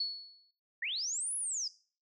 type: tone with exponential decay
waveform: sine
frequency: 4400 Hz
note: C#8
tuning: 14 cents flat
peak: -29 dBFS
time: 0-0.51 s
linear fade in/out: 5 ms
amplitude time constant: 110 ms
type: linear two-way sweep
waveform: sine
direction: up then down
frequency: 1734 to 10630 to 4789 Hz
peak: -33 dBFS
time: 0.82-1.68 s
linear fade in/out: 5 ms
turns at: 1.36 s
effects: noise-tail reverb RT60 0.4 s tail -18 dB re dry